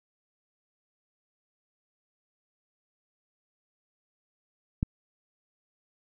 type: click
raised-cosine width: 5 ms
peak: -13 dBFS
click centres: 4.829 s
effects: none